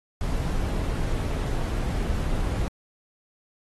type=noise; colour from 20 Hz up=brown; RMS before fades=-26 dBFS; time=0.21-2.68 s; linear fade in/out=0 ms; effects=AAC 32 kbps